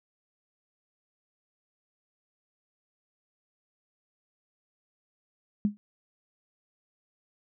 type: tone with exponential decay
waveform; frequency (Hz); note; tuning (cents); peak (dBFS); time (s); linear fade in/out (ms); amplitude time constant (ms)
sine; 206.6; G#3; -9; -18; 5.65-5.77; 0; 26
effects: none